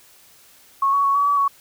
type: tone with pitch steps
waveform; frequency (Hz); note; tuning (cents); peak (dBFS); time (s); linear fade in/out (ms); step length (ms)
sine; 1098 / 1123 / 1110 / 1136 / 1145 / 1117; C#6 / C#6 / C#6 / C#6 / D6 / C#6; -17 / +22 / +2 / +42 / -44 / +13; -15; 0.82-1.48; 5; 110
effects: white hiss -51 dBFS RMS until 1.6 s

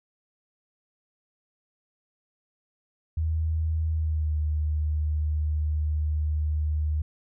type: tone with pitch glide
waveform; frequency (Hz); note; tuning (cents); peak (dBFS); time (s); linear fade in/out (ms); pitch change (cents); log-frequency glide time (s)
sine; 79.7 to 76.23; D#2 to D#2; +42 to -35; -23; 3.17-7.02; 5; -77; 3.91-4.36
effects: none

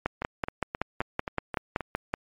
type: two click trains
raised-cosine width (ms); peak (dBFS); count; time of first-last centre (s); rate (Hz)
0.5; -11 / -16; 12 / 7; 0.06-2.139 / 0.22-1.807; 5.29 / 3.78
effects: MP3 64 kbps

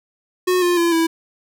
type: tone with pitch steps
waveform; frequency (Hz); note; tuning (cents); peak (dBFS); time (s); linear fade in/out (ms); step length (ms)
square; 364.7 / 352.3 / 340.3 / 328.7; F#4 / F4 / F4 / E4; -25 / +15 / -45 / -5; -15; 0.47-1.07; 10; 150
effects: none

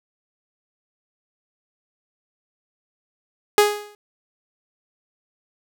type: tone with exponential decay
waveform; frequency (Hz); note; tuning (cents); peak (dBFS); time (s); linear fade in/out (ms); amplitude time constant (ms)
sawtooth; 415.3; G#4; 0; -5; 3.58-3.95; 1; 80
effects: none

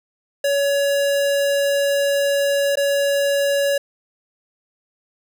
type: tone with dropouts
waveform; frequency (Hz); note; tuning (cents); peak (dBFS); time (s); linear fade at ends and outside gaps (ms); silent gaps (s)
square; 563; C#5; +27; -17; 0.44-3.78; 5; 2.756-2.771
effects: none

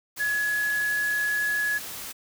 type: tone in noise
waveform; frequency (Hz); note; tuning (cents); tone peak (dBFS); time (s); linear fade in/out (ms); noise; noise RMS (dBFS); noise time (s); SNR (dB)
sine; 1689; G#6; +29; -23; 0.19-1.79; 20; white; -37; 0.16-2.13; +11
effects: none

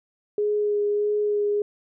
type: tone with vibrato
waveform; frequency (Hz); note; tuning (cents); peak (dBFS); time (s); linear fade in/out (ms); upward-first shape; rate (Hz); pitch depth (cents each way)
sine; 415.3; G#4; 0; -20; 0.38-1.62; 2; sine; 1.6; 13
effects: none

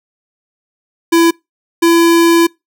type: tone pair in turn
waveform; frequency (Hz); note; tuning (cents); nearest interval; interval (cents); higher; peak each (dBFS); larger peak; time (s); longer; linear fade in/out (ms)
square; 334.2 / 336.3; E4 / E4; +24 / +35; unison; 11; second; -7; neither; 1.12-1.31 / 1.82-2.47; second; 10
effects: noise-tail reverb RT60 0.2 s tail -25 dB re dry

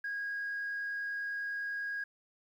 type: tone with frequency modulation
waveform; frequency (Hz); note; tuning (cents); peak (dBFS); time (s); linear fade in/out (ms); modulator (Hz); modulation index
sine; 1640; G#6; -22; -33; 0.04-2.04; 5; 69.9; 0.24
effects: tanh soft clip ceiling -31 dBFS + 11-bit

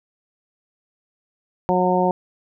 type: harmonic tone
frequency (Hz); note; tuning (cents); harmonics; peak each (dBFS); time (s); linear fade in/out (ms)
181.9; F#3; -29; 1 / 2 / 3 / 4 / 5; -22 / -22 / -22 / -22 / -22; 1.69-2.11; 0
effects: none

